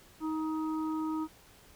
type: harmonic tone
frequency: 314.4 Hz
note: D#4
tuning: 18 cents sharp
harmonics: 1 / 3 / 4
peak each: -31 / -41 / -43 dBFS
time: 0.2-1.28 s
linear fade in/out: 50 ms
effects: pink hiss -58 dBFS RMS until 1.75 s